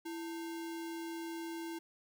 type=tone with sample-and-hold; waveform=sine; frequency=331.9 Hz; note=E4; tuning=12 cents sharp; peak=-39 dBFS; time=0.05-1.79 s; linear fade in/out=10 ms; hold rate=1225 Hz; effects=none

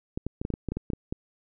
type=clicks; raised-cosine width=3 ms; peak=-17 dBFS; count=12; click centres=0.175 / 0.266 / 0.415 / 0.451 / 0.503 / 0.539 / 0.687 / 0.72 / 0.77 / 0.902 / 0.934 / 1.125 s; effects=none

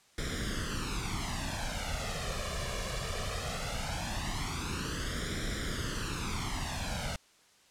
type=noise with flanger; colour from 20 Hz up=pink; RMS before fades=-35 dBFS; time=0.18-7.16 s; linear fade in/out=2 ms; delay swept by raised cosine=0.55 to 1.75 ms; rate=0.19 Hz; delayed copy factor=+0.8; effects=white hiss -63 dBFS RMS until 7.7 s + low-pass 8000 Hz 12 dB/octave

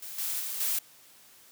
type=noise with level steps; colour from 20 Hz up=blue; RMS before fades=-41 / -32 / -35 / -29 dBFS; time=0.02-0.79 s; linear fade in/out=5 ms; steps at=0.18 / 0.4 / 0.6 s; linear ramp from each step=5 ms; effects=white hiss -56 dBFS RMS until 1.51 s + high-pass 80 Hz 12 dB/octave

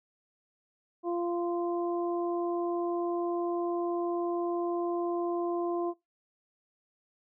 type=harmonic tone; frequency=346.1 Hz; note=F4; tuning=16 cents flat; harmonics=1 / 2 / 3; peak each=-29 / -36 / -40 dBFS; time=1.03-5.94 s; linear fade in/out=50 ms; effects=noise-tail reverb RT60 0.2 s tail -20 dB re dry

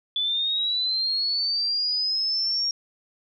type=linear sweep; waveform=sine; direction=up; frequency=3453 to 5590 Hz; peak=-22 dBFS; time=0.16-2.71 s; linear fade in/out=2 ms; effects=none

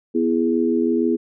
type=chord; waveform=sine; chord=E major; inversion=second; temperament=equal with one note detuned; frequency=246.9 / 333.3 / 415.3 Hz; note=B3 / E4 / G#4; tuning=0 / +19 / 0 cents; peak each=-20 / -20 / -22 dBFS; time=0.14-1.17 s; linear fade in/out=20 ms; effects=none

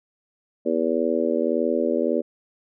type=harmonic tone; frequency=81.7 Hz; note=E2; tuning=15 cents flat; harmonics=3 / 4 / 5 / 6 / 7; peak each=-26 / -26 / -26 / -26 / -26 dBFS; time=0.65-2.22 s; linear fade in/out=20 ms; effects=none

